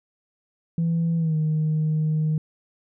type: tone with pitch glide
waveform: sine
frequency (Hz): 166.4 to 155.26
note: E3 to D#3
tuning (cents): +17 to -3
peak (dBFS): -18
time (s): 0.78-2.38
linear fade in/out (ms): 2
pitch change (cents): -120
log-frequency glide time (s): 1.17-1.36
effects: tanh soft clip ceiling -17 dBFS